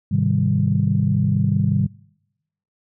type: chord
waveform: sine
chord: Ab major seventh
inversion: none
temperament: equal with one note detuned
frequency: 104.67 / 130.81 / 155.56 / 196 Hz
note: Ab2 / C3 / Eb3 / G3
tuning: +14 / 0 / 0 / 0 cents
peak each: -21 dBFS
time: 0.11-1.87 s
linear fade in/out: 10 ms
effects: noise-tail reverb RT60 0.9 s tail -25 dB re dry + tanh soft clip ceiling -5 dBFS